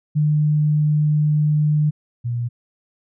sine tone pair in turn, 150.7 / 119.83 Hz, D3 / A#2, +45 / +48 cents, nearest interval major third, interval 397 cents, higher first, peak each -14 / -20 dBFS, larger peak first, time 0.15-1.91 / 2.24-2.49 s, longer first, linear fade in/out 20 ms, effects none

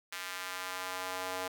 square tone with high-pass filter sweep, 92.5 Hz, F#2, in tune, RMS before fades -39 dBFS, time 0.12-1.48 s, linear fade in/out 5 ms, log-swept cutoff 1700 to 630 Hz, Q 1.1, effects none

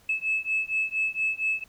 sine beating tone pair, 2601 / 2605.3 Hz, E7 / E7, -24 / -21 cents, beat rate 4.3 Hz, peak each -27 dBFS, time 0.09-1.64 s, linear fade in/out 5 ms, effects tanh soft clip ceiling -17 dBFS + pink hiss -59 dBFS RMS until 1.68 s

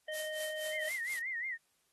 harmonic tone, 619 Hz, D#5, 9 cents flat, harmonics 1 / 3 / 5, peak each -39 / -42 / -47 dBFS, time 0.08-0.89 s, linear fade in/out 5 ms
blue noise with tremolo, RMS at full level -40 dBFS, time 0.13-1.2 s, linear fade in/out 10 ms, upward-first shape triangle, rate 4.2 Hz, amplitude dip 95%
sine tone with vibrato, 1975.5 Hz, B6, in tune, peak -35 dBFS, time 0.71-1.58 s, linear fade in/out 50 ms, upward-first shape sine, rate 5.6 Hz, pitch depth 130 cents each way
effects white hiss -75 dBFS RMS until 1.92 s + AAC 32 kbps

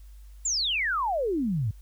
sine exponential sweep, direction down, 7520 to 96.7 Hz, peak -24 dBFS, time 0.45-1.71 s, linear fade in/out 5 ms, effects added 50 Hz sine -44 dBFS peak until 1.81 s + white hiss -64 dBFS RMS until 1.81 s

